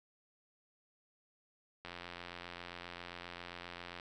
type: click train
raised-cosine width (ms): 0.3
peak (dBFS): -29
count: 189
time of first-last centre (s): 1.85-3.999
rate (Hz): 87.5
effects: none